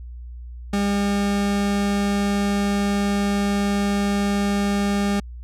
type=tone; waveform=40% pulse; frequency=201.5 Hz; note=G3; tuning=48 cents sharp; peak=-18 dBFS; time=0.73-5.2 s; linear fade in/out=5 ms; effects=added 60 Hz sine -33 dBFS peak until 5.43 s + low-pass 10000 Hz 12 dB/octave